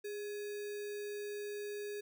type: tone with sample-and-hold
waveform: sine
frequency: 412.3 Hz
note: G#4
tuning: 13 cents flat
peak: -39 dBFS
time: 0.04-2.01 s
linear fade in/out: 10 ms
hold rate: 2100 Hz
effects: none